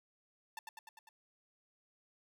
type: tone with echo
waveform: sawtooth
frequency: 887 Hz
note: A5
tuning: 14 cents sharp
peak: -38 dBFS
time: 0.57-0.59 s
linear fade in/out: 2 ms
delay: 100 ms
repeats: 5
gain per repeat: -3 dB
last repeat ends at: 1.09 s
effects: none